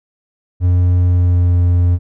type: tone with pitch glide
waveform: triangle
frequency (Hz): 89.3 to 87.97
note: F2 to F2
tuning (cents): +39 to +13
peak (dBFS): -7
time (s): 0.6-1.99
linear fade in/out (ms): 50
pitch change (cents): -26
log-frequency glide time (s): 0.98-1.58
effects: none